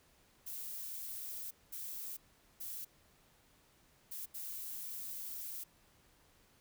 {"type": "noise bursts at uneven times", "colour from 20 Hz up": "violet", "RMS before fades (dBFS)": -44, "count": 5, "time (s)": [[0.46, 1.51], [1.72, 2.17], [2.6, 2.85], [4.11, 4.26], [4.34, 5.64]], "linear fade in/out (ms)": 10, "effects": ["pink hiss -68 dBFS RMS until 6.6 s"]}